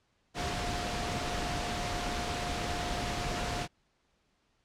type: tone in noise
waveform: sine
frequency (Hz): 709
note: F5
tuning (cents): +26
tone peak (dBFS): -39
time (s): 0.34-3.68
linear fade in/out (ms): 50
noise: pink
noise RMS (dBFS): -34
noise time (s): 0.34-3.68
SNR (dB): -8
effects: pink hiss -73 dBFS RMS until 4.64 s + low-pass 6000 Hz 12 dB/octave